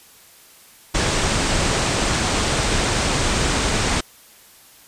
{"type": "low-pass noise", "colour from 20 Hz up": "pink", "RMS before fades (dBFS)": -20, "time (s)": [0.94, 4.01], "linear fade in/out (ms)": 10, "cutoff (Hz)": 9100, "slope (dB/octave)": 96, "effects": ["white hiss -48 dBFS RMS until 4.87 s", "resampled to 32000 Hz"]}